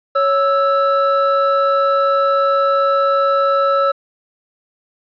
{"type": "tone pair together", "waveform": "triangle", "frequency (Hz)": [554.4, 1318.6], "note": ["C#5", "E6"], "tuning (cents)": [0, 0], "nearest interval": "octave + minor third", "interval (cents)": 1500, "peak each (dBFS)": -13, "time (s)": [0.15, 3.92], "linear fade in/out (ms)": 10, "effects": ["resampled to 11025 Hz", "8-bit"]}